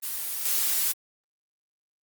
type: noise with level steps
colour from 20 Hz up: blue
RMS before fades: -31 / -25 dBFS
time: 0.02-0.93 s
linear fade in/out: 20 ms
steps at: 0.45 s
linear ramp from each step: 5 ms
effects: Opus 24 kbps